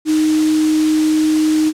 sine tone in noise, 310.6 Hz, D#4, 3 cents flat, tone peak -11 dBFS, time 0.05-1.73 s, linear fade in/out 50 ms, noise white, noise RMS -26 dBFS, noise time 0.05-1.73 s, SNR +12 dB, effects low-pass 8000 Hz 12 dB/octave

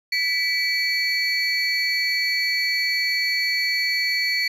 triangle tone cluster, 1979 / 2298 / 4428 Hz, B6 / D7 / C#8, +3 / -38 / -3 cents, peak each -23 dBFS, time 0.12-4.48 s, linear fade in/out 5 ms, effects resampled to 32000 Hz

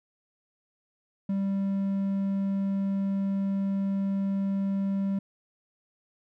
triangle tone, 196 Hz, G3, in tune, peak -23 dBFS, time 1.29-5.19 s, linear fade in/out 5 ms, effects none

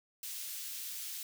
white high-pass noise, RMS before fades -42 dBFS, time 0.23-1.23 s, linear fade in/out 2 ms, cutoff 2800 Hz, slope 12 dB/octave, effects none

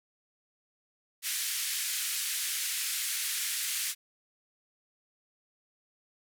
white band-pass noise, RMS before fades -33 dBFS, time 1.22-3.95 s, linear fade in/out 50 ms, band 1700 to 13000 Hz, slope 24 dB/octave, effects none

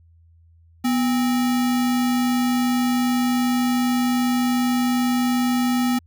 sine tone with sample-and-hold, 246.3 Hz, B3, 5 cents flat, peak -17 dBFS, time 0.84-5.99 s, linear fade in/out 10 ms, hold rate 1050 Hz, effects added 83 Hz sine -50 dBFS peak until 6.06 s

